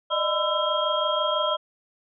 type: tone cluster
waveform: sine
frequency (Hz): 598 / 624 / 1011 / 1333 / 3238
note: D5 / D#5 / B5 / E6 / G#7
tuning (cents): +31 / +5 / +40 / +19 / -45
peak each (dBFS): -28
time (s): 0.1-1.57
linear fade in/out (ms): 20
effects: none